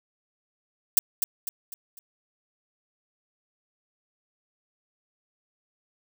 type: noise with echo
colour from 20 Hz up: violet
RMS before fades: -17 dBFS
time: 0.97-0.99 s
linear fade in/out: 2 ms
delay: 250 ms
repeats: 4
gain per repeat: -7 dB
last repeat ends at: 1.99 s
effects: none